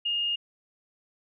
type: tone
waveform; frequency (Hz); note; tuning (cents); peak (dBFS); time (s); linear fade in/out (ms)
sine; 2839; F7; +28; -25; 0.05-0.36; 10
effects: none